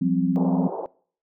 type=chord; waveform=sine; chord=F suspended second; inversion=none; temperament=equal with one note detuned; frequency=174.61 / 191.63 / 261.6 Hz; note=F3 / G3 / C4; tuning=0 / -39 / 0 cents; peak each=-23 / -25 / -22 dBFS; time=0.01-0.68 s; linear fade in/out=10 ms
type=band-pass noise; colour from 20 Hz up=pink; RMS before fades=-31 dBFS; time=0.36-0.86 s; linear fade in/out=0 ms; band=370 to 910 Hz; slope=48 dB/octave
effects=noise-tail reverb RT60 0.5 s tail -23 dB re dry